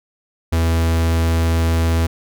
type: tone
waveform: 45% pulse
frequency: 82.41 Hz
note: E2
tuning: in tune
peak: -14 dBFS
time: 0.52-2.07 s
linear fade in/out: 10 ms
effects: none